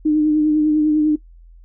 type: tone with vibrato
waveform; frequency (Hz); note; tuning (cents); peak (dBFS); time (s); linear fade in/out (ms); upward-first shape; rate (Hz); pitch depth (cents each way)
sine; 304.8; D#4; -36; -12; 0.05-1.16; 10; triangle; 10; 33
effects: noise-tail reverb RT60 0.1 s tail -18 dB re dry + added 42 Hz sine -41 dBFS peak until 1.64 s